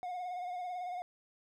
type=tone with vibrato; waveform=triangle; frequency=720 Hz; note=F#5; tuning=47 cents flat; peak=-35 dBFS; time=0.03-1.02 s; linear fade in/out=0 ms; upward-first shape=sine; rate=18 Hz; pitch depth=42 cents each way; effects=none